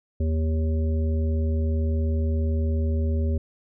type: harmonic tone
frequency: 79.3 Hz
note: D#2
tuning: 33 cents sharp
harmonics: 1 / 3 / 5 / 7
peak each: -21 / -31 / -35 / -38 dBFS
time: 0.2-3.38 s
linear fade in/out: 5 ms
effects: none